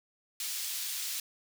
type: high-pass noise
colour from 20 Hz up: pink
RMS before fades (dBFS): -36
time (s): 0.4-1.2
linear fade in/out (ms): 2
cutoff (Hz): 3700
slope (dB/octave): 12
effects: none